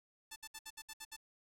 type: tone bursts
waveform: 5% pulse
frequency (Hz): 880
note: A5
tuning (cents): 0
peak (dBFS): -34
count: 8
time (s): 0.31-1.166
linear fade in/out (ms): 10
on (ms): 51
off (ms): 64
effects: resampled to 32000 Hz + 10-bit